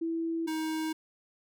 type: tone pair in turn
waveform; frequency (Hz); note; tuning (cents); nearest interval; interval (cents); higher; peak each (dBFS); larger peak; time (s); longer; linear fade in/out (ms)
sine / square; 329.6 / 316; E4 / D#4; 0 / +27; minor second; 73; first; -29 / -31; first; 0.01-0.47 / 0.47-0.93; neither; 10
effects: none